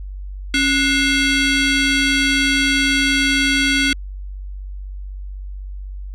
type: ring-modulated tone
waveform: 20% pulse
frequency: 1197 Hz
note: D6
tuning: 33 cents sharp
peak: -6 dBFS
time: 0.54-3.93 s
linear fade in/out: 2 ms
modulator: 922 Hz
effects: added 48 Hz sine -27 dBFS peak until 6.14 s + low-pass 7000 Hz 12 dB/octave